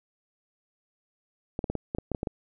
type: clicks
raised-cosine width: 2 ms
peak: -16 dBFS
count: 10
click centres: 1.591 / 1.642 / 1.7 / 1.753 / 1.949 / 1.985 / 2.117 / 2.148 / 2.231 / 2.272 s
effects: none